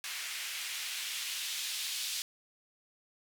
blue noise with band-pass filter sweep, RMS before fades -38 dBFS, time 0.04-2.22 s, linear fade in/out 0 ms, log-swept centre 2100 to 3600 Hz, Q 1.3, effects none

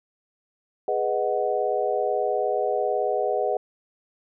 sine chord, G# minor seventh, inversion none, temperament equal, 415.3 / 493.9 / 622.3 / 740 Hz, G#4 / B4 / D#5 / F#5, 0 / 0 / 0 / 0 cents, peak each -27 dBFS, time 0.88-3.57 s, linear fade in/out 2 ms, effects none

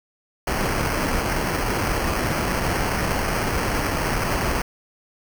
pink noise with sample-and-hold, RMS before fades -23 dBFS, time 0.47-4.62 s, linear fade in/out 5 ms, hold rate 3675 Hz, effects none

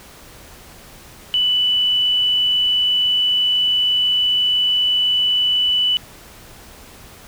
sine tone, 2978 Hz, F#7, 11 cents sharp, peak -14 dBFS, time 1.34-5.97 s, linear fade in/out 0 ms, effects pink hiss -42 dBFS RMS until 7.27 s

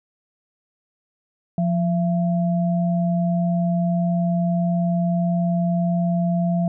sine tone pair together, 174.61 / 675.4 Hz, F3 / E5, 0 / +42 cents, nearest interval octave + major seventh, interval 2342 cents, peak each -18 / -26 dBFS, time 1.58-6.68 s, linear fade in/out 2 ms, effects none

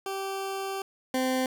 20% pulse tone pair in turn, 388.6 / 258.5 Hz, G4 / C4, -15 / -21 cents, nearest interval perfect fifth, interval 706 cents, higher first, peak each -26 / -20 dBFS, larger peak second, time 0.06-0.82 / 1.14-1.46 s, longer first, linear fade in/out 2 ms, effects none

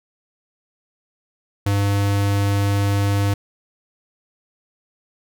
square tone, 100.4 Hz, G2, 42 cents sharp, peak -17 dBFS, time 1.66-3.34 s, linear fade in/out 5 ms, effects none

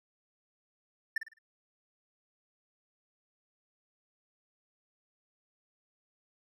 triangle tone with echo, 1786 Hz, A6, 25 cents sharp, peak -25 dBFS, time 1.16-1.18 s, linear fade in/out 5 ms, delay 52 ms, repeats 4, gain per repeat -9 dB, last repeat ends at 1.388 s, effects none

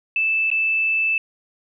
sine tone with dropouts, 2635 Hz, E7, 1 cent flat, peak -17 dBFS, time 0.16-1.18 s, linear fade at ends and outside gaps 2 ms, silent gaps 0.503-0.514 s, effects none

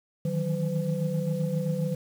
sine tone cluster, 154.1 / 161.7 / 185.1 / 507 Hz, D#3 / E3 / F#3 / B4, -16 / -33 / +1 / +45 cents, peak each -28 / -32 / -30 / -32 dBFS, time 0.25-1.95 s, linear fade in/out 5 ms, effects tanh soft clip ceiling -17 dBFS + 8-bit

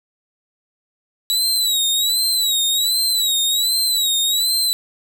sawtooth tone with vibrato, 3900 Hz, B7, 23 cents flat, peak -13 dBFS, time 1.3-4.73 s, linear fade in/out 0 ms, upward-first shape sine, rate 1.3 Hz, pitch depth 100 cents each way, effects none

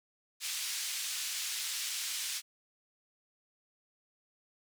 white band-pass noise, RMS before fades -37 dBFS, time 0.4-2.42 s, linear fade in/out 50 ms, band 2400 to 7800 Hz, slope 12 dB/octave, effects none

